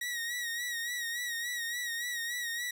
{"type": "tone with vibrato", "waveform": "sawtooth", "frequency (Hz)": 1900, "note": "A#6", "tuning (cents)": 33, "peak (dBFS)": -30, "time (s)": [0.01, 2.71], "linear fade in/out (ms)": 5, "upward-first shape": "sine", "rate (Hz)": 3.5, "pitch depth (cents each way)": 53, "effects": []}